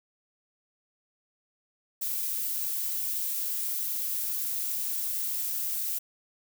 violet noise, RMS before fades -31 dBFS, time 2.01-5.99 s, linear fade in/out 10 ms, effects none

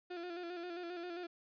35% pulse tone with vibrato, 349.2 Hz, F4, in tune, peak -40 dBFS, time 0.1-1.27 s, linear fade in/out 10 ms, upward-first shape square, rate 7.5 Hz, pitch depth 46 cents each way, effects resampled to 11025 Hz

